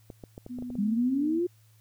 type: clicks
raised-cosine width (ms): 2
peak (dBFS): -28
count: 8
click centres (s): 0.102 / 0.238 / 0.379 / 0.464 / 0.587 / 0.624 / 0.703 / 0.754
type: tone with pitch glide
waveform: sine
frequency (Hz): 246.9 to 245.2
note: B3 to B3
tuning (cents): 0 to -12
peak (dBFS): -34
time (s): 0.49-1.4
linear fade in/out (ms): 20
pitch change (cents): -12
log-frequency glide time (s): 0.62-1.03
type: exponential sweep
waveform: sine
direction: up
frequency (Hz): 195.7 to 362.7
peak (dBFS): -24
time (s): 0.78-1.47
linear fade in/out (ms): 10
effects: added 109 Hz sine -57 dBFS peak until 1.8 s + white hiss -66 dBFS RMS until 1.8 s